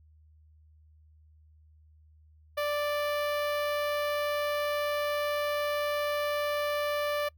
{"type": "tone with notch filter", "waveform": "sawtooth", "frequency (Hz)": 587.3, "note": "D5", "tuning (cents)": 0, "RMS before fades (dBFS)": -30, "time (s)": [2.57, 7.29], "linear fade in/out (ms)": 10, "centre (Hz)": 7300, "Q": 0.74, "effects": ["noise-tail reverb RT60 0.1 s tail -25 dB re dry", "added 77 Hz sine -56 dBFS peak until 7.37 s"]}